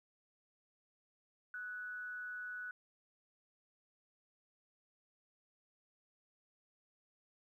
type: tone with amplitude modulation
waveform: sine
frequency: 1480 Hz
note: F#6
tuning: in tune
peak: -40 dBFS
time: 1.54-2.71 s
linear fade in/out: 2 ms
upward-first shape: sine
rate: 199 Hz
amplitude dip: 40%
effects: 13-bit